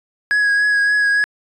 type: tone with vibrato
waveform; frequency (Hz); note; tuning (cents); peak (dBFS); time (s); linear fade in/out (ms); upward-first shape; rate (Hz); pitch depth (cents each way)
triangle; 1664; G#6; +3; -11; 0.31-1.24; 0; triangle; 3.5; 24
effects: resampled to 24000 Hz